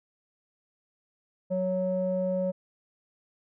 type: tone with low-pass filter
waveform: square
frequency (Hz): 185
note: F#3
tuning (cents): 0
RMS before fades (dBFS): -28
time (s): 1.5-2.52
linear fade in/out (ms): 20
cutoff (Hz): 550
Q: 5
effects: none

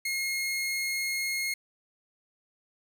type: tone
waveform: sawtooth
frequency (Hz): 2152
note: C7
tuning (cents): +48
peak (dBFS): -25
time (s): 0.05-1.54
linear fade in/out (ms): 5
effects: none

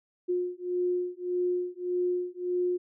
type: beating tone pair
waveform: sine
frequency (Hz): 357.4 / 359.1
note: F4 / F4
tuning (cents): +40 / +48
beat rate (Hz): 1.7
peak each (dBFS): -30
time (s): 0.28-2.78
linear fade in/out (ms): 20
effects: none

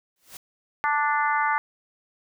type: noise with exponential growth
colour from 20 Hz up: white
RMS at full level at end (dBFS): -37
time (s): 0.16-0.37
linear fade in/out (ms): 2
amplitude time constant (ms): 44
type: harmonic tone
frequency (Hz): 293.7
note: D4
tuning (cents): 0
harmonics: 3 / 4 / 5 / 6 / 7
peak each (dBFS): -24 / -26 / -28 / -30 / -31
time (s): 0.84-1.58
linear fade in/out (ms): 0
effects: none

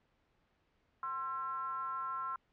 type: ring-modulated tone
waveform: triangle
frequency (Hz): 146.83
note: D3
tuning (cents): 0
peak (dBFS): -31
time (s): 1.03-2.36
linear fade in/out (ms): 2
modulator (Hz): 1200
effects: pink hiss -75 dBFS RMS until 2.52 s + low-pass 3000 Hz 12 dB/octave

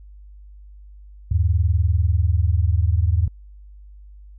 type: tone pair together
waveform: sine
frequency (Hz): 78.78 / 99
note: D#2 / G2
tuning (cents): +22 / +18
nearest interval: major third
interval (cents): 396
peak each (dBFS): -17 / -19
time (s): 1.31-3.28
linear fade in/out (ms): 5
effects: added 50 Hz sine -40 dBFS peak until 4.38 s

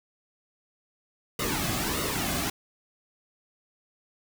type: noise with flanger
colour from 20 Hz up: pink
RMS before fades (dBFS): -29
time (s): 1.39-2.5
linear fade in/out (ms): 5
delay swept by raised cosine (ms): 1.2 to 2.2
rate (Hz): 1.6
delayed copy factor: -0.65
effects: none

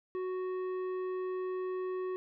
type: tone with tanh clipping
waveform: triangle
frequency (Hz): 370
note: F#4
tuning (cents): 0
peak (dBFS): -35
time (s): 0.15-2.16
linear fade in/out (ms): 0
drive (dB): 14
effects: none

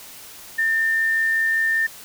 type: tone with amplitude modulation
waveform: sine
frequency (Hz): 1800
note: A6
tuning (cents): +39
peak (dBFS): -16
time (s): 0.58-1.87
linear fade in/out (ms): 10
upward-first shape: sine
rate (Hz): 85.2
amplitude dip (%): 25
effects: white hiss -41 dBFS RMS until 2.04 s

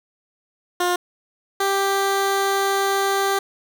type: tone pair in turn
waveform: 15% pulse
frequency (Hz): 355.4 / 393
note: F4 / G4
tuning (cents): +30 / +4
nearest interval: major second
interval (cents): 174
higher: second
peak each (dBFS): -12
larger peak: neither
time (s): 0.8-0.96 / 1.6-3.39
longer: second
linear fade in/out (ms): 5
effects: none

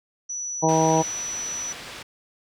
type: tone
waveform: sine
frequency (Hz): 5920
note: F#8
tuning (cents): 0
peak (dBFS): -28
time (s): 0.29-1.73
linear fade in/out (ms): 10
type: harmonic tone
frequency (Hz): 160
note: D#3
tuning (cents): +49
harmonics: 1 / 2 / 3 / 4 / 5 / 6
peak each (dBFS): -24 / -24 / -24 / -24 / -24 / -24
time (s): 0.62-1.03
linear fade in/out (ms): 20
type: low-pass noise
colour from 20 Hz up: white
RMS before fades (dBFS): -39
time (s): 0.68-2.03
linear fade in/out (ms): 10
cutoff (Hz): 3900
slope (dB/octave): 12
effects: none

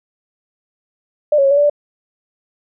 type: tone with pitch steps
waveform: sine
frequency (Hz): 597 / 553 / 547 / 568 / 581 / 586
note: D5 / C#5 / C#5 / C#5 / D5 / D5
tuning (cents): +28 / -4 / -23 / +42 / -19 / -4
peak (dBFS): -9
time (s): 1.32-1.698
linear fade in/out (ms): 5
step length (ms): 63
effects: none

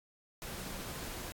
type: tone in noise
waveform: sine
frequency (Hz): 190.4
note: F#3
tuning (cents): +50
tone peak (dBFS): -49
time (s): 0.6-0.81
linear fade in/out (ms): 0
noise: pink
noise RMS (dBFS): -43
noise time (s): 0.42-1.32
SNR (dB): -9
effects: AAC 64 kbps

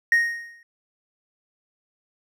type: tone with exponential decay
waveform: triangle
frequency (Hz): 1864.7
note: A#6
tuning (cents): 0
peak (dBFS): -10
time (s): 0.12-0.63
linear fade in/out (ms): 2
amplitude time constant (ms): 110
effects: tanh soft clip ceiling -9 dBFS

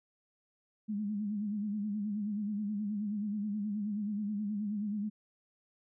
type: tone with vibrato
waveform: sine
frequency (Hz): 207.7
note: G#3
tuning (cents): 0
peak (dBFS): -32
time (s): 0.88-5.1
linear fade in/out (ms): 20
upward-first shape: sine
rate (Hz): 9.4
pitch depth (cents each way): 68
effects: none

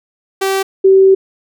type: tone pair in turn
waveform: sawtooth / sine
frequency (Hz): 386.9 / 384.4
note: G4 / G4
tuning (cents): -23 / -34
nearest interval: unison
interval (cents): 11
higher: first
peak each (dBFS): -9 / -4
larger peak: second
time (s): 0.41-0.63 / 0.84-1.15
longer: second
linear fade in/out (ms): 10
effects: none

